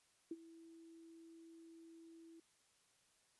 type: tone with ADSR envelope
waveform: sine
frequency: 329.6 Hz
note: E4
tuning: in tune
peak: -40 dBFS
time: 0.31-2.4 s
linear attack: 4 ms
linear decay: 38 ms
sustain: -17 dB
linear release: 4 ms
effects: white hiss -75 dBFS RMS until 3.39 s + resampled to 24000 Hz